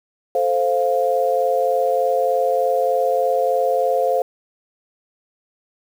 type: chord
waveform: sine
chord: F major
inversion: first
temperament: equal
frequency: 440 / 523.3 / 698.5 Hz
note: A4 / C5 / F5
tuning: 0 / 0 / 0 cents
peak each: -23 / -18 / -20 dBFS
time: 0.35-4.22 s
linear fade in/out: 2 ms
effects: 7-bit